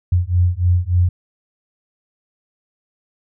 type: beating tone pair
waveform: sine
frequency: 87.31 / 90.71 Hz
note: F2 / F#2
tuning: 0 / -34 cents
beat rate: 3.4 Hz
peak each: -16 dBFS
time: 0.12-1.09 s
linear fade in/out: 5 ms
effects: none